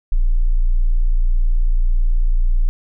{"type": "tone", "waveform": "sine", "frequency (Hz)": 29.14, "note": "A#0", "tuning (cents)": 0, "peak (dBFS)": -11, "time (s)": [0.12, 2.69], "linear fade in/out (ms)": 0, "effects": []}